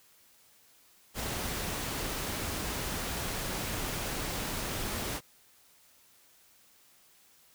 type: noise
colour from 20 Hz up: pink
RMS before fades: -35 dBFS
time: 1.14-5.21 s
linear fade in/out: 50 ms
effects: white hiss -62 dBFS RMS until 7.54 s